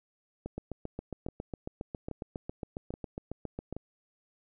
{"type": "two click trains", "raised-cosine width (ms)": 2, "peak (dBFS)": [-24, -23], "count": [5, 24], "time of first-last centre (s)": [[0.46, 3.766], [0.58, 3.726]], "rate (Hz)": [1.21, 7.31], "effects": []}